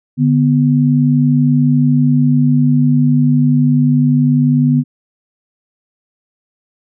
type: tone pair together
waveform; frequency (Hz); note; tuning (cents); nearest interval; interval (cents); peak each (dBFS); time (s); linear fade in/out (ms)
sine; 146.9 / 247.1; D3 / B3; +1 / +1; major sixth; 900; -11; 0.17-4.84; 50
effects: none